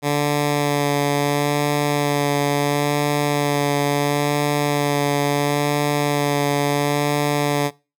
10% pulse tone with vibrato, 144.9 Hz, D3, 23 cents flat, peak -9 dBFS, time 0.02-7.71 s, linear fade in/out 50 ms, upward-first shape sine, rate 0.73 Hz, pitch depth 16 cents each way, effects noise-tail reverb RT60 0.3 s tail -22 dB re dry

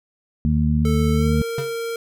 harmonic tone, 75.8 Hz, D#2, 45 cents flat, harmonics 1 / 2 / 3, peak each -20 / -20 / -20 dBFS, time 0.45-1.42 s, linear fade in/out 0 ms
square tone with pitch glide, 440 to 461.3 Hz, A4 to A#4, 0 to -18 cents, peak -25 dBFS, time 0.85-1.96 s, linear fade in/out 2 ms, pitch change +82 cents, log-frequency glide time 1.13-1.37 s
square tone with exponential decay, 138.59 Hz, C#3, in tune, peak -22 dBFS, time 1.58-1.76 s, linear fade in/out 2 ms, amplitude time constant 38 ms
effects none

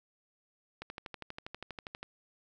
click train, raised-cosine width 0.3 ms, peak -25 dBFS, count 16, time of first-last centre 0.82-2.03 s, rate 12.4 Hz, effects none

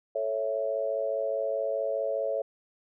sine chord, A major, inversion none, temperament equal, 440 / 554.4 / 659.3 Hz, A4 / C#5 / E5, 0 / 0 / 0 cents, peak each -34 / -29 / -32 dBFS, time 0.15-2.42 s, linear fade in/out 5 ms, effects none

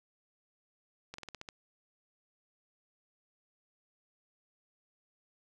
slowing click train, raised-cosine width 0.2 ms, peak -26 dBFS, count 7, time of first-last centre 1.14-1.488 s, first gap 44 ms, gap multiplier 1.11, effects none

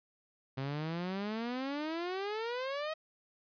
sawtooth exponential sweep, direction up, 130.9 to 639 Hz, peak -31 dBFS, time 0.57-2.94 s, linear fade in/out 10 ms, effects resampled to 11025 Hz

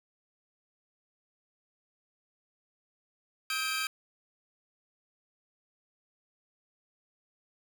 20% pulse tone cluster, 1278 / 1582 / 2357 Hz, D#6 / G6 / D7, +46 / +15 / +6 cents, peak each -30 dBFS, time 3.5-3.87 s, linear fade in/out 2 ms, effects none

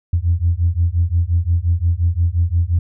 sine beating tone pair, 83 / 88.7 Hz, E2 / F2, +12 / +27 cents, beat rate 5.7 Hz, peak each -16 / -16 dBFS, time 0.13-2.79 s, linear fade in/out 5 ms, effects tanh soft clip ceiling -6 dBFS

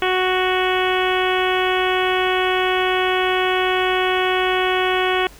harmonic tone, 370 Hz, F#4, in tune, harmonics 1 / 2 / 3 / 4 / 5 / 6 / 7 / 8 / 9, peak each -20 / -23 / -25 / -26 / -27 / -28 / -28 / -29 / -30 dBFS, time 0.02-5.27 s, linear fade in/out 2 ms, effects added 50 Hz sine -45 dBFS peak until 5.39 s + pink hiss -45 dBFS RMS until 5.39 s

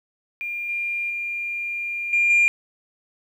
sine tone with level steps, 2400 Hz, D7, 37 cents sharp, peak -26 / -23 / -25 / -15 / -12 dBFS, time 0.41-2.48 s, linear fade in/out 0 ms, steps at 0.69 / 1.1 / 2.13 / 2.3 s, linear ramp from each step 2 ms, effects tanh soft clip ceiling -11 dBFS + 9-bit

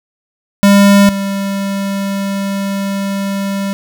square tone pair in turn, 200 / 197.25 Hz, G3 / G3, +35 / +11 cents, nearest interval unison, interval 24 cents, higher first, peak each -5 / -16 dBFS, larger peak first, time 0.63-1.09 / 1.09-3.73 s, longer second, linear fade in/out 0 ms, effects none

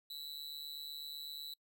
45% pulse tone with amplitude modulation, 3951 Hz, B7, in tune, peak -40 dBFS, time 0.1-1.54 s, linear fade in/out 5 ms, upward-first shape sine, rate 148 Hz, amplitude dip 90%, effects noise-tail reverb RT60 0.1 s tail -26 dB re dry

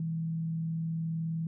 sine tone with frequency modulation, 162.9 Hz, E3, 20 cents flat, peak -30 dBFS, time 0-1.47 s, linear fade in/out 2 ms, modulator 39.6 Hz, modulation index 0.22, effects none

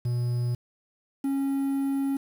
triangle tone pair in turn, 121.4 / 274.5 Hz, B2 / C#4, -29 / -17 cents, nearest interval octave + major second, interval 1412 cents, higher second, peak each -22 / -22 dBFS, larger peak neither, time 0.05-0.55 / 1.24-2.17 s, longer second, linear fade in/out 5 ms, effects 8-bit

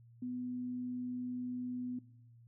sine tone, 248.8 Hz, B3, 13 cents sharp, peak -37 dBFS, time 0.22-1.99 s, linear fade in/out 5 ms, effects noise-tail reverb RT60 0.8 s tail -19 dB re dry + added 117 Hz sine -57 dBFS peak until 2.47 s

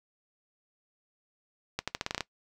accelerating click train, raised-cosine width 0.2 ms, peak -13 dBFS, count 9, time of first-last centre 1.79-2.207 s, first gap 86 ms, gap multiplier 0.85, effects noise-tail reverb RT60 0.1 s tail -19 dB re dry

